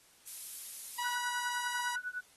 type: noise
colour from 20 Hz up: violet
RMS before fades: -40 dBFS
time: 0.27-1.15 s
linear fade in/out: 5 ms
type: tone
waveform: sawtooth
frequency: 970 Hz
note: B5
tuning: 31 cents flat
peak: -31 dBFS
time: 0.98-1.96 s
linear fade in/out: 10 ms
type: tone with tremolo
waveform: sine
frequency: 1480 Hz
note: F#6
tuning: in tune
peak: -33 dBFS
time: 1.04-2.21 s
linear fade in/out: 10 ms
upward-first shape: triangle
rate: 9.9 Hz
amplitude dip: 100%
effects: white hiss -63 dBFS RMS until 2.36 s + AAC 32 kbps